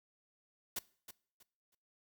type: noise with echo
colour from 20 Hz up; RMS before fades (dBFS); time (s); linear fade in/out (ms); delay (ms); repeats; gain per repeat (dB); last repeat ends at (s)
white; -38; 0.76-0.79; 5; 320; 3; -12; 1.75
effects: noise-tail reverb RT60 0.5 s tail -21 dB re dry